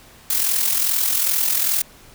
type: noise with amplitude modulation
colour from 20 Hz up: blue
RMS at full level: -17 dBFS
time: 0.3-1.82 s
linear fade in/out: 5 ms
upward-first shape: sine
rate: 42.5 Hz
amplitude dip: 55%
effects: pink hiss -47 dBFS RMS until 2.14 s